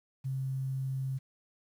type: tone with quantisation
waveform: sine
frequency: 133.1 Hz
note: C3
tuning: 30 cents sharp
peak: -31 dBFS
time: 0.24-1.19 s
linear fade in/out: 20 ms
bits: 10
effects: none

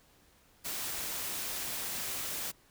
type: noise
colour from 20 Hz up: white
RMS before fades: -37 dBFS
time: 0.64-2.52 s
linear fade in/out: 20 ms
effects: pink hiss -64 dBFS RMS until 2.7 s

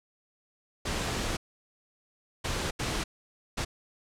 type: noise bursts at uneven times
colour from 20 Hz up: pink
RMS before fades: -31 dBFS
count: 4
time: 0.85-1.37 / 2.44-2.71 / 2.79-3.04 / 3.57-3.65 s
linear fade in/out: 10 ms
effects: low-pass 8000 Hz 12 dB/octave

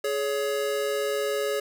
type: tone pair together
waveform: square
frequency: 420 / 560.6 Hz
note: G#4 / C#5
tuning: +19 / +19 cents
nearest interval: perfect fourth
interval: 500 cents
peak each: -28 / -29 dBFS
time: 0.04-1.6 s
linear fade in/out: 5 ms
effects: none

